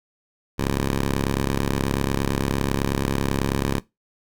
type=ring-modulated tone; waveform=10% pulse; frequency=68.4 Hz; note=C#2; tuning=23 cents flat; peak=-10 dBFS; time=0.58-3.8 s; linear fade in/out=20 ms; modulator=53.5 Hz; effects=noise-tail reverb RT60 0.2 s tail -20 dB re dry